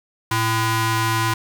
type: ring-modulated tone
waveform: sawtooth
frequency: 448.5 Hz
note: A4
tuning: 33 cents sharp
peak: -11 dBFS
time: 0.31-1.34 s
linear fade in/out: 5 ms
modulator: 562 Hz
effects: none